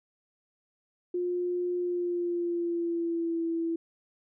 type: tone with pitch glide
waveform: sine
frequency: 355.5 to 331.7 Hz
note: F4 to E4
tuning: +31 to +11 cents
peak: -27 dBFS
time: 1.14-3.76 s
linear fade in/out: 5 ms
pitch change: -120 cents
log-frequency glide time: 1.77-3.43 s
effects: none